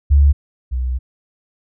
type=tone pair in turn; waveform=sine; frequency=71 / 62.98 Hz; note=C#2 / B1; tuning=+42 / +35 cents; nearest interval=major second; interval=207 cents; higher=first; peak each=-7 / -17 dBFS; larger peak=first; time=0.1-0.33 / 0.71-0.99 s; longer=second; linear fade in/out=20 ms; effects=none